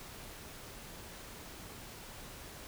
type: silence
effects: pink hiss -49 dBFS RMS until 2.67 s